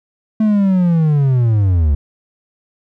triangle linear sweep, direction down, 220 to 68.7 Hz, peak -8 dBFS, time 0.4-1.95 s, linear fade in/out 5 ms, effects none

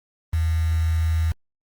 sine tone with quantisation, 81 Hz, E2, 30 cents flat, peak -18 dBFS, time 0.33-1.32 s, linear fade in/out 5 ms, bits 6, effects Opus 32 kbps

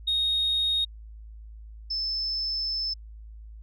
sine tone pair in turn, 3729 / 5259 Hz, A#7 / E8, 0 / -5 cents, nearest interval tritone, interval 595 cents, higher second, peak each -21 / -26 dBFS, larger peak first, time 0.07-0.85 / 1.9-2.94 s, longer second, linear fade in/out 10 ms, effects tanh soft clip ceiling -19 dBFS + added 54 Hz sine -41 dBFS peak until 3.62 s

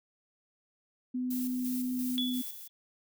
sine tone, 251.5 Hz, B3, 32 cents sharp, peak -30 dBFS, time 1.14-2.42 s, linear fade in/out 10 ms
violet noise with tremolo, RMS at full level -40 dBFS, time 1.3-2.68 s, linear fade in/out 10 ms, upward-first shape square, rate 2.9 Hz, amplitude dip 50%
sine tone with exponential decay, 3424 Hz, A7, 48 cents flat, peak -28 dBFS, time 2.18-2.69 s, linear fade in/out 0 ms, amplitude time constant 110 ms
effects none

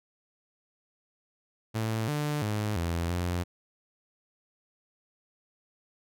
sawtooth tone with pitch steps, 111.2 / 148.5 / 105.8 / 84.7 / 88.1 Hz, A2 / D3 / G#2 / E2 / F2, +19 / +20 / +33 / +48 / +16 cents, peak -24 dBFS, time 1.74-3.44 s, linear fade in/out 20 ms, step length 340 ms, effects none

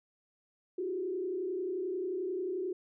sine tone with frequency modulation, 370 Hz, F#4, in tune, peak -32 dBFS, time 0.78-2.73 s, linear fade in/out 5 ms, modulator 31.3 Hz, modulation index 0.9, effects none

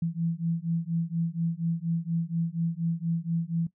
sine beating tone pair, 164.81 / 169.01 Hz, E3 / E3, 0 / +44 cents, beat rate 4.2 Hz, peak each -29 dBFS, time 0.02-3.67 s, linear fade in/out 5 ms, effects noise-tail reverb RT60 0.1 s tail -17 dB re dry

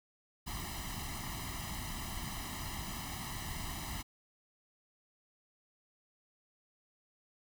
pink noise with comb filter, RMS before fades -41 dBFS, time 0.46-4.03 s, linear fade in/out 20 ms, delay 1 ms, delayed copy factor +0.95, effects none

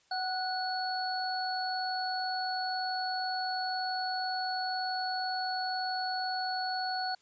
sine tone cluster, 747 / 1473 / 4399 Hz, F#5 / F#6 / C#8, +16 / -8 / -14 cents, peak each -33 / -38 / -36 dBFS, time 0.11-7.15 s, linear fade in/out 5 ms, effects white hiss -67 dBFS RMS until 7.21 s + resampled to 16000 Hz

